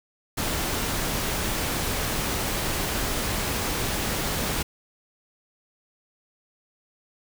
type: noise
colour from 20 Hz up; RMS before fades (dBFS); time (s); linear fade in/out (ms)
pink; -27; 0.37-4.63; 10
effects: none